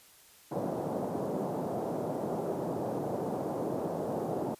white band-pass noise, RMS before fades -34 dBFS, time 0.51-4.55 s, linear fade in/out 10 ms, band 130 to 690 Hz, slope 24 dB/octave, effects white hiss -58 dBFS RMS until 4.59 s + resampled to 32000 Hz

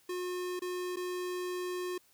square tone with dropouts, 360 Hz, F#4, 47 cents flat, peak -35 dBFS, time 0.09-1.98 s, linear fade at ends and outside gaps 5 ms, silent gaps 0.594-0.619 / 0.96-0.968 s, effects white hiss -66 dBFS RMS until 2.13 s

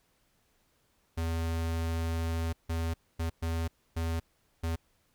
square tone bursts at uneven times, 82.41 Hz, E2, in tune, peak -30 dBFS, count 6, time 1.17-2.53 / 2.69-2.94 / 3.19-3.3 / 3.42-3.68 / 3.96-4.2 / 4.63-4.76 s, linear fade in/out 10 ms, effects pink hiss -71 dBFS RMS until 5.14 s

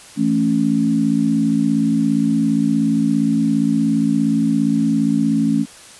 sine chord, A major, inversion second, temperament equal, 164.81 / 220 / 277.2 Hz, E3 / A3 / C#4, 0 / 0 / 0 cents, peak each -22 / -17 / -17 dBFS, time 0.16-5.66 s, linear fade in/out 50 ms, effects white hiss -41 dBFS RMS until 5.99 s + resampled to 24000 Hz

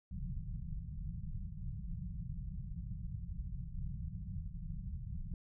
pink low-pass noise, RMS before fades -42 dBFS, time 0.11-5.34 s, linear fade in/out 2 ms, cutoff 190 Hz, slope 96 dB/octave, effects none

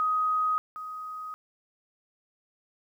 sine tone pair in turn, 1255 / 1255 Hz, D#6 / D#6, +15 / +15 cents, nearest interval unison, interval 0 cents, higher neither, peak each -23 / -35 dBFS, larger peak first, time 0-0.58 / 0.76-1.34 s, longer neither, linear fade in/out 0 ms, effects 10-bit

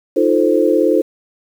sine chord, F dominant seventh, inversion third, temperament equal, 311.1 / 349.2 / 440 / 523.3 Hz, Eb4 / F4 / A4 / C5, 0 / 0 / 0 / 0 cents, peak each -16 dBFS, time 0.16-1.02 s, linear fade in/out 10 ms, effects 7-bit

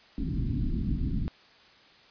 pink low-pass noise, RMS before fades -29 dBFS, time 0.18-1.28 s, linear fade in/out 0 ms, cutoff 300 Hz, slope 48 dB/octave, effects white hiss -56 dBFS RMS until 2.1 s + resampled to 11025 Hz

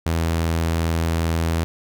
sawtooth tone, 82.41 Hz, E2, in tune, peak -15 dBFS, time 0.06-1.64 s, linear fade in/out 0 ms, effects none

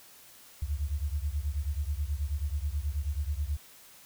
sine beating tone pair, 69.3 / 78.6 Hz, C#2 / D#2, 0 / +18 cents, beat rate 9.3 Hz, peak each -31 / -33 dBFS, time 0.62-3.57 s, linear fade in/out 5 ms, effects white hiss -54 dBFS RMS until 4.05 s

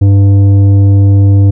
sine tone with tanh clipping, 99.2 Hz, G2, 21 cents sharp, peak -4 dBFS, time 0.01-1.51 s, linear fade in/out 10 ms, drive 9 dB, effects none

